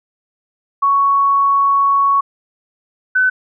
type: tone pair in turn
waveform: sine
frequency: 1113 / 1510.5 Hz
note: C#6 / F#6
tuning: +7 / +35 cents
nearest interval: perfect fourth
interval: 528 cents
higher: second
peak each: -10 dBFS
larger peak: neither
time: 0.82-2.21 / 3.15-3.3 s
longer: first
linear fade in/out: 10 ms
effects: none